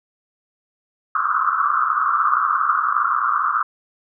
pink band-pass noise, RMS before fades -19 dBFS, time 1.15-3.63 s, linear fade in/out 5 ms, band 1100 to 1400 Hz, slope 96 dB/octave, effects none

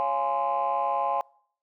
sine chord, Db major seventh, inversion none, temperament just, 554.4 / 693 / 831.5 / 1039.4 Hz, Db5 / F5 / Ab5 / C6, 0 / -14 / +2 / -12 cents, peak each -31 / -29 / -26 / -28 dBFS, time 0-1.21 s, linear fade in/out 0 ms, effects noise-tail reverb RT60 0.6 s tail -25 dB re dry + tanh soft clip ceiling -17 dBFS

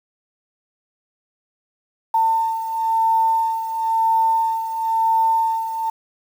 sine beating tone pair, 899 / 899.98 Hz, A5 / A5, +37 / +39 cents, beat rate 0.98 Hz, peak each -17 / -23 dBFS, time 2.14-5.9 s, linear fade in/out 5 ms, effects 7-bit

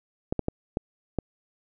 clicks, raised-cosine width 2 ms, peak -12 dBFS, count 5, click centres 0.325 / 0.393 / 0.484 / 0.771 / 1.187 s, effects none

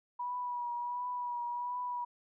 sine tone with vibrato, 973 Hz, B5, 26 cents flat, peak -34 dBFS, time 0.19-2.05 s, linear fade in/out 10 ms, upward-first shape triangle, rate 1.4 Hz, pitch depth 32 cents each way, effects none

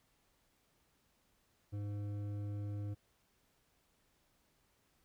triangle tone with hard clipping, 102.5 Hz, G#2, 22 cents flat, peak -40 dBFS, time 1.72-2.95 s, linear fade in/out 20 ms, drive 13 dB, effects pink hiss -75 dBFS RMS until 5.04 s

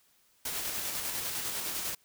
white noise with tremolo, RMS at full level -34 dBFS, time 0.45-1.95 s, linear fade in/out 5 ms, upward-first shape square, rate 10 Hz, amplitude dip 25%, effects white hiss -67 dBFS RMS until 2.04 s

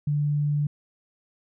sine tone, 146.83 Hz, D3, in tune, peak -21 dBFS, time 0.07-0.67 s, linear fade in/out 5 ms, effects none

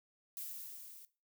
violet noise with level ramp, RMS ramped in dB -43 to -55 dBFS, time 0.37-1.05 s, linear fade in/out 0 ms, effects noise-tail reverb RT60 0.3 s tail -17 dB re dry

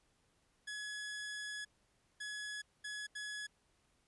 sawtooth tone bursts at uneven times, 1689 Hz, G#6, 29 cents sharp, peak -38 dBFS, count 4, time 0.67-1.65 / 2.2-2.62 / 2.84-3.07 / 3.15-3.47 s, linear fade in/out 10 ms, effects pink hiss -75 dBFS RMS until 4.07 s + resampled to 24000 Hz

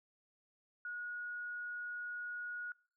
sine tone, 1450 Hz, F#6, 35 cents flat, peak -40 dBFS, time 0.85-2.72 s, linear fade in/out 2 ms, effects noise-tail reverb RT60 0.4 s tail -22 dB re dry

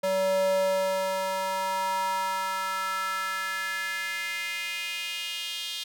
square tone with high-pass filter sweep, 190 Hz, F#3, 46 cents sharp, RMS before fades -29 dBFS, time 0.03-5.84 s, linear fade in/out 10 ms, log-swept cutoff 480 to 3400 Hz, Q 3.6, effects none

